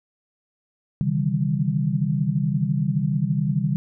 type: tone cluster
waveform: sine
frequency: 133.9 / 148.7 / 160.4 / 196.1 Hz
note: C3 / D3 / E3 / G3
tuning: +40 / +22 / -47 / +1 cents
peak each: -25 dBFS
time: 1.01-3.76 s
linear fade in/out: 0 ms
effects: none